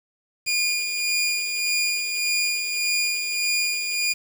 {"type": "tone with tremolo", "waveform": "20% pulse", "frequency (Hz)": 2426, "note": "D#7", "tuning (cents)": -44, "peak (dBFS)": -15, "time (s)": [0.46, 4.14], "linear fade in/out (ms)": 20, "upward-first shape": "sine", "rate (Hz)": 1.7, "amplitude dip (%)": 45, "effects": ["7-bit"]}